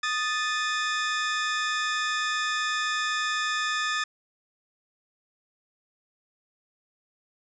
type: tone pair together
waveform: sawtooth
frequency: 1238.5 / 1754 Hz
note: D#6 / A6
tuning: -8 / -6 cents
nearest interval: tritone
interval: 602 cents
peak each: -25 / -24 dBFS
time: 0.03-4.04 s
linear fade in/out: 5 ms
effects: resampled to 16000 Hz + 9-bit